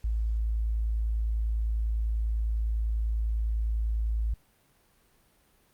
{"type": "tone", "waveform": "sine", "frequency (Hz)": 55, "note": "A1", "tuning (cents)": 0, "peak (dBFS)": -25, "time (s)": [0.04, 4.34], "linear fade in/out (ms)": 5, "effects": ["pink hiss -65 dBFS RMS until 5.73 s", "Opus 48 kbps"]}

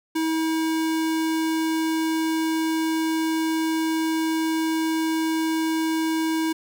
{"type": "tone", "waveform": "square", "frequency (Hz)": 320.9, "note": "E4", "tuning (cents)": -46, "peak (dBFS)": -22, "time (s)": [0.15, 6.53], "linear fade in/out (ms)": 10, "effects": []}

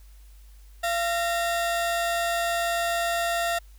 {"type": "tone pair together", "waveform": "35% pulse", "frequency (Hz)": [684.7, 1847], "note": ["F5", "A#6"], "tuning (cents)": [-34, -16], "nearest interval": "octave + perfect fourth", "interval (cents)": 1718, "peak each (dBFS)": [-23, -29], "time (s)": [0.83, 3.59], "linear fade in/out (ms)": 10, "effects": ["added 50 Hz sine -46 dBFS peak until 3.78 s", "white hiss -61 dBFS RMS until 3.78 s"]}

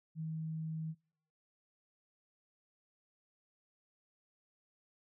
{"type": "tone", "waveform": "sine", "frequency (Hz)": 159.2, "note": "D#3", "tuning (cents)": 40, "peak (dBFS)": -37, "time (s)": [0.15, 0.95], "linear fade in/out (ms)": 50, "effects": ["noise-tail reverb RT60 0.7 s tail -26 dB re dry"]}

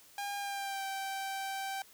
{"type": "tone with pitch glide", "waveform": "sawtooth", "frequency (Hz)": [807, 778.6], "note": ["G#5", "G5"], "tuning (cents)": [-50, -12], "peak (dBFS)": -32, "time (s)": [0.18, 1.82], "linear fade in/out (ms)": 2, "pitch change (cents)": -62, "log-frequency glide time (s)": [0.37, 0.85], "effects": ["white hiss -59 dBFS RMS until 1.93 s"]}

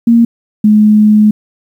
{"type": "tone pair in turn", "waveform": "sine", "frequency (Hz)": [232.8, 212.2], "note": ["A#3", "G#3"], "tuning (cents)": [-2, 38], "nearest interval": "major second", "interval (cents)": 160, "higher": "first", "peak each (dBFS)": -3, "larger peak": "neither", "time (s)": [[0.07, 0.25], [0.64, 1.31]], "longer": "second", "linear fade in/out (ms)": 5, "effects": ["7-bit"]}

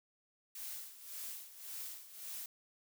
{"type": "noise with tremolo", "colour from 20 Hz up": "blue", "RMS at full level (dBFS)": -44, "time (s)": [0.55, 2.46], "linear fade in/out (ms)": 2, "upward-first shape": "sine", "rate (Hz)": 1.8, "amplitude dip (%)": 75, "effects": []}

